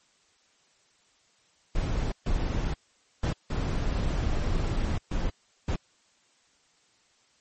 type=noise bursts at uneven times; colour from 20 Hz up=brown; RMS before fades=-27 dBFS; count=6; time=1.75-2.12 / 2.26-2.74 / 3.23-3.33 / 3.5-4.98 / 5.11-5.3 / 5.68-5.76 s; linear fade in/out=5 ms; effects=white hiss -65 dBFS RMS until 7.4 s + MP3 32 kbps